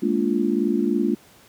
sine chord, Bb dominant seventh, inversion third, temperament just, 209.8 / 233.1 / 291.4 / 349.6 Hz, Ab3 / Bb3 / D4 / F4, +18 / 0 / -13 / +2 cents, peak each -24 dBFS, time 0.02-1.15 s, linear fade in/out 10 ms, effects pink hiss -52 dBFS RMS until 1.48 s + high-pass 80 Hz 12 dB/octave

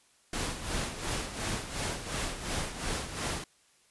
pink noise with tremolo, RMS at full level -32 dBFS, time 0.33-3.44 s, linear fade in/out 2 ms, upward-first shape sine, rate 2.8 Hz, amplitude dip 65%, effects white hiss -65 dBFS RMS until 3.9 s + resampled to 24000 Hz

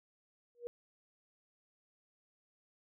sine tone with exponential growth, 478.4 Hz, A#4, 45 cents sharp, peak -34 dBFS, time 0.55-0.67 s, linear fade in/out 0 ms, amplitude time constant 26 ms, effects none

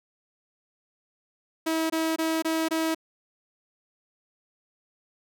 sawtooth tone bursts, 322.3 Hz, E4, 39 cents flat, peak -20 dBFS, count 5, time 1.66-2.948 s, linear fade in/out 10 ms, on 240 ms, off 22 ms, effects none

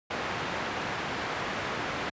white low-pass noise, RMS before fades -33 dBFS, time 0.1-2.1 s, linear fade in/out 10 ms, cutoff 1800 Hz, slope 12 dB/octave, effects high-pass 80 Hz 12 dB/octave + resampled to 16000 Hz

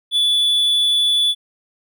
triangle tone, 3452 Hz, A7, 34 cents flat, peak -12 dBFS, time 0.11-1.35 s, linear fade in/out 50 ms, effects none

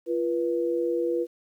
sine tone pair together, 343.9 / 486.3 Hz, F4 / B4, -27 / -27 cents, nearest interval tritone, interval 600 cents, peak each -26 dBFS, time 0.06-1.27 s, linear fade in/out 50 ms, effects 10-bit

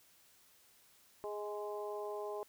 harmonic tone with a mistuned harmonic, 207.7 Hz, G#3, in tune, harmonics 2 / 3 / 4 / 5, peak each -41 / -45 / -47 / -49 dBFS, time 1.24-2.43 s, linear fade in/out 0 ms, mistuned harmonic 3, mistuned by +17 cents, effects white hiss -66 dBFS RMS until 2.48 s

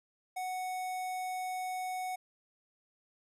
square tone with notch filter, 740 Hz, F#5, in tune, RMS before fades -37 dBFS, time 0.36-2.16 s, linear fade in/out 10 ms, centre 4300 Hz, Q 1.4, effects resampled to 32000 Hz

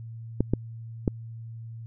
clicks, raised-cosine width 3 ms, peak -9 dBFS, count 3, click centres 0.406 / 0.536 / 1.078 s, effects added 114 Hz sine -37 dBFS peak until 1.86 s

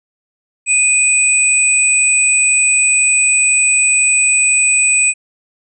sine tone pair together, 2486 / 7968 Hz, D#7 / B8, -2 / +14 cents, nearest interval octave + minor sixth, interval 2016 cents, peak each -12 dBFS, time 0.66-5.14 s, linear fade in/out 50 ms, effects none

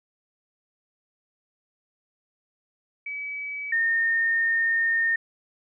sine tone pair in turn, 2285 / 1828.9 Hz, D7 / A#6, -48 / -34 cents, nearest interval major third, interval 386 cents, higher first, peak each -30 / -20 dBFS, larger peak second, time 3.06-3.72 / 3.72-5.16 s, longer second, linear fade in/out 5 ms, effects none

